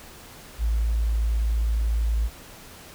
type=tone; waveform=sine; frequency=55.7 Hz; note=A1; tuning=22 cents sharp; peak=-20 dBFS; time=0.58-2.3 s; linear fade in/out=50 ms; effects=pink hiss -45 dBFS RMS until 2.94 s